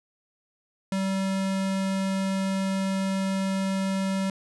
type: tone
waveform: square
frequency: 192.6 Hz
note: G3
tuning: 30 cents flat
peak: -25 dBFS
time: 0.92-4.3 s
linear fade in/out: 2 ms
effects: resampled to 24000 Hz